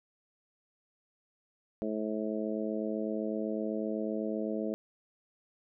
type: harmonic tone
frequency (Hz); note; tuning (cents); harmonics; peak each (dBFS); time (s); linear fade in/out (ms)
107.9; A2; -33; 2 / 3 / 4 / 5 / 6; -35 / -37 / -38 / -39 / -40; 1.82-4.74; 0
effects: none